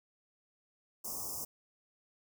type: band-stop noise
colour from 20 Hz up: white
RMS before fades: -40 dBFS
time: 1.04-1.45 s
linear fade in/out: 10 ms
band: 1200 to 5100 Hz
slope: 96 dB/octave
effects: none